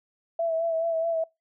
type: tone with vibrato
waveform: sine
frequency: 659.3 Hz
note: E5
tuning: in tune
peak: -23 dBFS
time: 0.39-1.24 s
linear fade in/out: 5 ms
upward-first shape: sine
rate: 4.7 Hz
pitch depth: 33 cents each way
effects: noise-tail reverb RT60 0.2 s tail -24 dB re dry